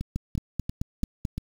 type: two click trains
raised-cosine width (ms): 5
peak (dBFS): -15 / -18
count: 6 / 5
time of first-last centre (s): 0.16-1.252 / 0.01-1.38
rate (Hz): 4.58 / 2.92
effects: 7-bit